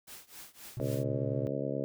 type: noise with tremolo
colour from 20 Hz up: white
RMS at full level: -46 dBFS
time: 0.07-1.04 s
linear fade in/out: 10 ms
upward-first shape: triangle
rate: 3.8 Hz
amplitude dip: 95%
type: tone with vibrato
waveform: triangle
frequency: 120 Hz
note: B2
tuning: 49 cents flat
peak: -32 dBFS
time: 0.77-1.47 s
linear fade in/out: 0 ms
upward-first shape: sine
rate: 5.3 Hz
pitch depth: 76 cents each way
type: harmonic tone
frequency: 69.3 Hz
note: C#2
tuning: in tune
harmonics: 2 / 3 / 4 / 5 / 6 / 7 / 8 / 9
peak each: -38 / -42 / -38 / -42 / -41 / -39 / -38 / -41 dBFS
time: 0.8-1.84 s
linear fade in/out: 0 ms
effects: none